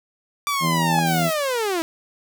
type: linear sweep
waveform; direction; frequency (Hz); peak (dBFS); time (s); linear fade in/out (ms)
sawtooth; down; 1172 to 316.2; -17; 0.47-1.82; 0
type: tone with exponential growth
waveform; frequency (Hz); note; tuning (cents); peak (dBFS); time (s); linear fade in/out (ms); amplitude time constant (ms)
sine; 813; G#5; -37; -18; 0.56-0.99; 0; 93
type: harmonic tone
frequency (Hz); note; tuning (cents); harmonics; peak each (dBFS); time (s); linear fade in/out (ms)
82.41; E2; 0; 2 / 3 / 4 / 5 / 6 / 7 / 8 / 9 / 10; -21 / -29 / -31 / -40 / -42 / -34 / -39 / -42 / -47; 0.6-1.31; 50
type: noise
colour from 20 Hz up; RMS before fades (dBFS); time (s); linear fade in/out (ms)
blue; -33; 1.06-1.34; 10
effects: none